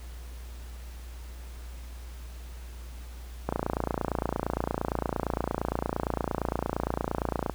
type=click train; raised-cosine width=1 ms; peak=-13 dBFS; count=116; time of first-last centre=3.49-7.497 s; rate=28.7 Hz; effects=added 60 Hz sine -39 dBFS peak until 7.54 s + pink hiss -52 dBFS RMS until 7.54 s